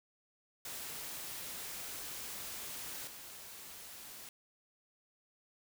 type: noise with level steps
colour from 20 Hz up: white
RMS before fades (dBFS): -44 / -50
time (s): 0.65-4.29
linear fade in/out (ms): 2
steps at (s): 3.07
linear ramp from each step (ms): 5
effects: none